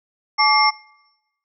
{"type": "tone cluster", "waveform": "sine", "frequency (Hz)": [860, 1158, 2122, 5420], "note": ["A5", "D6", "C7", "E8"], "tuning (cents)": [-40, -25, 24, 47], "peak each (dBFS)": -18, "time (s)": [0.38, 0.71], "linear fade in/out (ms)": 20, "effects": ["noise-tail reverb RT60 1.0 s tail -25 dB re dry"]}